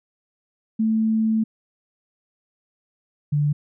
sine tone pair in turn, 220.7 / 146.76 Hz, A3 / D3, +5 / -1 cents, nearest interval perfect fifth, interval 706 cents, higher first, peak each -17 dBFS, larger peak neither, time 0.79-1.44 / 3.32-3.53 s, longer first, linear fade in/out 10 ms, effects none

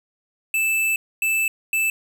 square tone bursts at uneven times, 2637 Hz, E7, in tune, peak -19 dBFS, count 3, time 0.54-0.96 / 1.22-1.48 / 1.73-1.9 s, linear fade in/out 2 ms, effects none

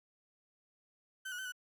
35% pulse tone with pitch steps, 1534 / 1457 / 1532 / 1479 Hz, G6 / F#6 / G6 / F#6, -38 / -27 / -40 / -1 cents, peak -38 dBFS, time 1.25-1.522 s, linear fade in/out 10 ms, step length 68 ms, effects none

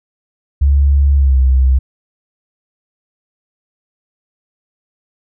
sine tone with pitch glide, 70.2 to 65.12 Hz, C#2 to C2, +22 to -8 cents, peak -7 dBFS, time 0.61-1.79 s, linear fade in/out 10 ms, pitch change -130 cents, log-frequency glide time 1.16-1.38 s, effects none

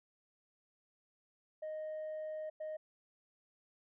sine tone bursts at uneven times, 621 Hz, D#5, 3 cents flat, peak -37 dBFS, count 2, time 1.62-2.5 / 2.6-2.77 s, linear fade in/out 10 ms, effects tanh soft clip ceiling -38 dBFS

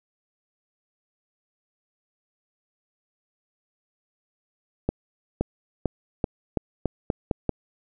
accelerating click train, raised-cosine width 2 ms, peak -9 dBFS, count 9, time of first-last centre 4.89-7.493 s, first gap 520 ms, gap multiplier 0.86, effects none

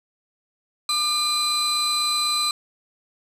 35% pulse tone pair together, 1200 / 4036 Hz, D6 / B7, +37 / +37 cents, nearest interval octave + major sixth, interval 2100 cents, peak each -24 / -20 dBFS, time 0.89-2.51 s, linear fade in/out 2 ms, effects resampled to 32000 Hz + 7-bit

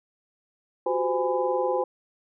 sine tone cluster, 362.8 / 383 / 513 / 827 / 1003 Hz, F#4 / G4 / C5 / G#5 / B5, -34 / -40 / -34 / -8 / +26 cents, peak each -30 / -32 / -25 / -29 / -33 dBFS, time 0.86-1.84 s, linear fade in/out 5 ms, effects none

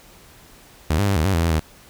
sawtooth tone with pitch steps, 78 / 101.2 / 98.7 / 77.8 / 97.3 / 83 / 83.6 / 78.6 Hz, D#2 / G#2 / G2 / D#2 / G2 / E2 / E2 / D#2, +5 / -44 / +12 / 0 / -12 / +12 / +25 / +18 cents, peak -13 dBFS, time 0.9-1.596 s, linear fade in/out 5 ms, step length 87 ms, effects pink hiss -48 dBFS RMS until 1.89 s

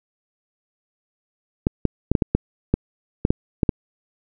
clicks, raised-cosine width 3 ms, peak -3 dBFS, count 11, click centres 1.669 / 1.853 / 2.116 / 2.152 / 2.222 / 2.35 / 2.74 / 3.251 / 3.305 / 3.632 / 3.692 s, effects none

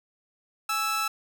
sawtooth tone pair together, 832.5 / 1318.5 Hz, G#5 / E6, +4 / 0 cents, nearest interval minor sixth, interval 796 cents, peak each -32 / -22 dBFS, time 0.69-1.08 s, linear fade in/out 5 ms, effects none

